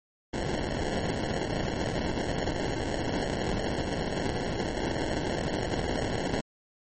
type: noise with sample-and-hold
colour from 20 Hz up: white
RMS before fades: -30 dBFS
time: 0.33-6.41 s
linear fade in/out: 10 ms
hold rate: 1225 Hz
effects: MP3 32 kbps